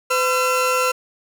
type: tone pair together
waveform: 30% pulse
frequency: 507.6 / 1355 Hz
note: B4 / E6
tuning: +47 / +47 cents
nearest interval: octave + perfect fourth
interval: 1700 cents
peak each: -17 dBFS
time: 0.1-0.92 s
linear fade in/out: 10 ms
effects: none